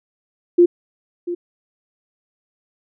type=tone with echo; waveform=sine; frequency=349.2 Hz; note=F4; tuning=in tune; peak=-7 dBFS; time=0.58-0.66 s; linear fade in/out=10 ms; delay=690 ms; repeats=1; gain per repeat=-14 dB; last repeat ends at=1.35 s; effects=none